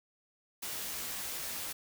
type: noise with comb filter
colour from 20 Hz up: white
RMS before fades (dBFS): -39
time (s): 0.62-1.73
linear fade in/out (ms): 10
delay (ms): 18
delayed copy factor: -0.5
effects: none